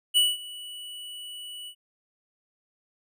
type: tone with ADSR envelope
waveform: square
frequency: 2950 Hz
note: F#7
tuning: 6 cents flat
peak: -17 dBFS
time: 0.14-1.75 s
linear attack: 30 ms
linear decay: 200 ms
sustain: -21 dB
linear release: 74 ms
effects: none